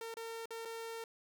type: tone with dropouts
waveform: sawtooth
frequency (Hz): 455.6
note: A#4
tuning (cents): -40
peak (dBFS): -38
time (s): 0.01-1.04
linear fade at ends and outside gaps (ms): 2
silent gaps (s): 0.141-0.169 / 0.457-0.506 / 0.651-0.655
effects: none